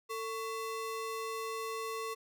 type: ring-modulated tone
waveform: square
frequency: 780 Hz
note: G5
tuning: 9 cents flat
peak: -34 dBFS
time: 0.09-2.15 s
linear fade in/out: 20 ms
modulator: 332 Hz
effects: none